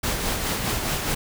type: noise with tremolo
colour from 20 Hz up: pink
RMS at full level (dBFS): -24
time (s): 0.03-1.15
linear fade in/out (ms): 10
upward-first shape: sine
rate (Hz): 4.8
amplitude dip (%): 40
effects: none